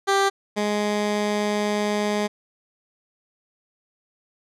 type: tone pair in turn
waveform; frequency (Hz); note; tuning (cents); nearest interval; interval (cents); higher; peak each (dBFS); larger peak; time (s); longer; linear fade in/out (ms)
15% pulse; 393.3 / 208.3; G4 / G#3; +6 / +5; major seventh; 1101; first; -11 / -15; first; 0.07-0.3 / 0.56-2.28; second; 20
effects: low-pass 8000 Hz 12 dB/octave